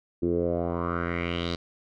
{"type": "tone with low-pass filter sweep", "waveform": "10% pulse", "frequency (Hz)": 85.9, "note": "F2", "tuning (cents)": -28, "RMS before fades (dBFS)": -28, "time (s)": [0.22, 1.56], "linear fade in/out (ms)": 10, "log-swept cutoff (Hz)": [330, 4400], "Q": 4, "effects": []}